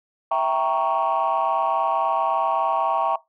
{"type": "chord", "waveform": "sine", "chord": "E diminished seventh", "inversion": "none", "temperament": "equal", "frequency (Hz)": [659.3, 784, 932.3, 1108.7], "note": ["E5", "G5", "Bb5", "Db6"], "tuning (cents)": [0, 0, 0, 0], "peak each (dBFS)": -23, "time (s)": [0.31, 3.16], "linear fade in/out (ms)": 5, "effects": ["noise-tail reverb RT60 0.2 s tail -20 dB re dry", "tanh soft clip ceiling -13 dBFS"]}